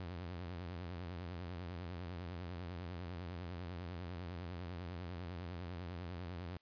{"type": "tone with vibrato", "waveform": "sawtooth", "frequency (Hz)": 88, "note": "F2", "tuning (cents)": 14, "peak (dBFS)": -39, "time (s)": [0, 6.57], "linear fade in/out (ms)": 0, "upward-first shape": "sine", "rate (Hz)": 10, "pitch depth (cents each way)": 110, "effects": ["white hiss -75 dBFS RMS until 6.61 s", "resampled to 11025 Hz"]}